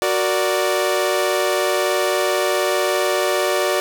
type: chord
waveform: sawtooth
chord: Gb augmented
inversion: none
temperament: equal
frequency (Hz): 370 / 466.2 / 587.3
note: Gb4 / Bb4 / D5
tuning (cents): 0 / 0 / 0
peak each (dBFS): -17 / -21 / -16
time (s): 0.02-3.8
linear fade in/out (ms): 0
effects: none